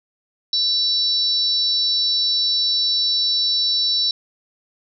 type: tone cluster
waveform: sine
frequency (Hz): 3935 / 4548 / 5380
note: B7 / C#8 / E8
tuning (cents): -7 / +44 / +34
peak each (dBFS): -18 / -27 / -22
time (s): 0.53-4.11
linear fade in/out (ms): 2
effects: none